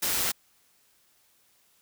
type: noise with amplitude modulation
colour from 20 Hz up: white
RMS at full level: -25 dBFS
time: 0.02-0.32 s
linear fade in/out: 10 ms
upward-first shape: sine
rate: 183 Hz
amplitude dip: 50%
effects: white hiss -65 dBFS RMS until 1.81 s